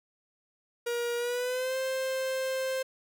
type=tone with pitch glide; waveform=45% pulse; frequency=475.7 to 524.8 Hz; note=A#4 to C5; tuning=+35 to +5 cents; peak=-29 dBFS; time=0.86-2.83 s; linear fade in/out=10 ms; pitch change=+170 cents; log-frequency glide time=1.17-1.77 s; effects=none